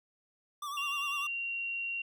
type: tone with vibrato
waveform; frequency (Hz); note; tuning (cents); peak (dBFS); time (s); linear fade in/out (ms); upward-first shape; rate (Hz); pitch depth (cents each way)
square; 1151; D6; -35; -37; 0.62-1.27; 5; sine; 10; 65
type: tone with pitch glide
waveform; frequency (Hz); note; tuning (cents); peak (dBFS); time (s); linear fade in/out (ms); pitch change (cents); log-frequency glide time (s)
sine; 2774 to 2753; F7 to F7; -12 to -25; -33; 0.77-2.02; 5; -13; 0.98-1.57
effects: none